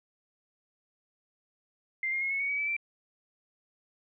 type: tone with pitch steps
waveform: sine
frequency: 2093 / 2127 / 2162 / 2197 / 2233 / 2269 / 2306 / 2344 Hz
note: C7 / C7 / C#7 / C#7 / C#7 / C#7 / D7 / D7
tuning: 0 / +28 / -44 / -16 / +12 / +40 / -32 / -4 cents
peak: -28 dBFS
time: 2.03-2.766 s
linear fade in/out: 2 ms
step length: 92 ms
effects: none